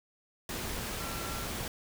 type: tone in noise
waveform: sine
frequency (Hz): 1358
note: F6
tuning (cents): -49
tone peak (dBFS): -44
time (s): 1-1.45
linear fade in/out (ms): 2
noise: pink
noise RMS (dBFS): -37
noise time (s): 0.49-1.68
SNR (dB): -10
effects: none